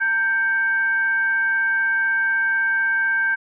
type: tone with frequency modulation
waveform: sine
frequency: 1571 Hz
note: G6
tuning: 3 cents sharp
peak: -17 dBFS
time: 0-3.36 s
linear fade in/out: 20 ms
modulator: 660 Hz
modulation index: 0.31
effects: none